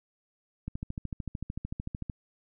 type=click train; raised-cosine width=5 ms; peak=-22 dBFS; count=20; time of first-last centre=0.68-2.098 s; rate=13.4 Hz; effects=none

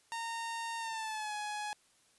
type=tone with pitch glide; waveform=sawtooth; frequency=920 to 838.8 Hz; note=A#5 to G#5; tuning=-23 to +17 cents; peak=-33 dBFS; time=0.12-1.73 s; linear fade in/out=0 ms; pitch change=-160 cents; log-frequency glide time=0.78-1.34 s; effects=white hiss -68 dBFS RMS until 2.18 s + resampled to 24000 Hz

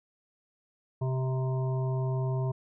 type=harmonic tone with a mistuned harmonic; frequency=130 Hz; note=C3; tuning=11 cents flat; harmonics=1 / 3 / 5 / 7 / 8; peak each=-27 / -37 / -40 / -43 / -48 dBFS; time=1.01-2.52 s; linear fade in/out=10 ms; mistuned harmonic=7; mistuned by=+43 cents; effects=none

